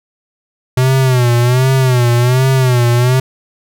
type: tone with vibrato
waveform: square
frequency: 126 Hz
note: B2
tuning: 35 cents sharp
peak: -9 dBFS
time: 0.77-3.2 s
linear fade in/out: 5 ms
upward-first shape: sine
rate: 1.3 Hz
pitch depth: 95 cents each way
effects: none